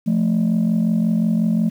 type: tone pair together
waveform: sine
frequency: 174.61 / 220.2 Hz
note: F3 / A3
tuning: 0 / +2 cents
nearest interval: major third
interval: 402 cents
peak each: -17 / -15 dBFS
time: 0.06-1.7 s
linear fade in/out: 20 ms
effects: tanh soft clip ceiling -12 dBFS + 8-bit